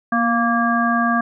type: harmonic tone with a mistuned harmonic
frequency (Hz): 232.7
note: A#3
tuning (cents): -3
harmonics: 1 / 3 / 5 / 7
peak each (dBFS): -19 / -22 / -20 / -22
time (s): 0.12-1.21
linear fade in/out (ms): 5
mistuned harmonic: 1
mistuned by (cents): +29
effects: none